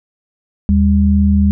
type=tone pair together; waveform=sine; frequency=77.82 / 200.8 Hz; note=D#2 / G3; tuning=+1 / +42 cents; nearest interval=octave + major third; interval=1641 cents; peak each=-11 dBFS; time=0.69-1.51 s; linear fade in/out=0 ms; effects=none